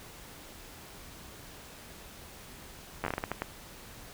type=slowing click train; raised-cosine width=0.5 ms; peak=-16 dBFS; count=10; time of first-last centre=3.04-3.42 s; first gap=10 ms; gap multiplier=1.34; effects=pink hiss -49 dBFS RMS until 4.13 s